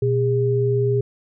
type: tone pair together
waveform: sine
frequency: 121.93 / 406.6 Hz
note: B2 / G#4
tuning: -22 / -37 cents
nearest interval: octave + major sixth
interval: 2085 cents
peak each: -19 dBFS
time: 0.02-1.01 s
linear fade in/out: 5 ms
effects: none